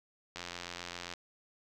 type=click train; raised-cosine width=0.2 ms; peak=-23 dBFS; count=69; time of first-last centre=0.36-1.137 s; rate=87.5 Hz; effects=none